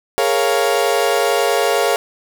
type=chord; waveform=35% pulse; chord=Bb minor seventh; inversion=third; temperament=equal; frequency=415.3 / 466.2 / 554.4 / 698.5 Hz; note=Ab4 / Bb4 / Db5 / F5; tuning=0 / 0 / 0 / 0 cents; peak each=-18 dBFS; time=0.18-1.96 s; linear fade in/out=0 ms; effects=none